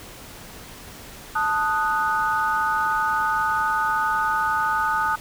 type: chord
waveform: sine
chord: D# diminished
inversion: second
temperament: equal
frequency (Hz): 880 / 1244.5 / 1480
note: A5 / D#6 / F#6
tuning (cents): 0 / 0 / 0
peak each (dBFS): -24 / -23 / -25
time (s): 1.35-5.16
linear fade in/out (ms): 10
effects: pink hiss -41 dBFS RMS until 5.2 s